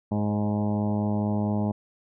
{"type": "harmonic tone with a mistuned harmonic", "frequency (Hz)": 104.4, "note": "G#2", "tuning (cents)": 10, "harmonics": [1, 2, 3, 4, 5, 6, 7, 8, 9, 10], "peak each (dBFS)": [-28, -25, -35, -38, -40, -36, -42, -38, -44, -50], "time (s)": [0.11, 1.72], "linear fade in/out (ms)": 10, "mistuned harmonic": 5, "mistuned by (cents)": 23, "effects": []}